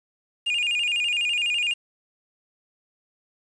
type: tone with vibrato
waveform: triangle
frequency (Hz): 2625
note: E7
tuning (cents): -8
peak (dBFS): -20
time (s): 0.46-1.74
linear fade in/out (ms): 10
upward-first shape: square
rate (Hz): 12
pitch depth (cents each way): 120
effects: resampled to 22050 Hz + 8-bit